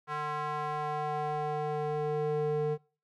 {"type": "tone with band-pass filter sweep", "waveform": "square", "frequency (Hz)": 150.3, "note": "D3", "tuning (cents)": 40, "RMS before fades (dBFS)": -32, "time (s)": [0.07, 2.78], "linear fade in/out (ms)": 50, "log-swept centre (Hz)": [1200, 400], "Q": 2.3, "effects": ["noise-tail reverb RT60 0.4 s tail -24 dB re dry"]}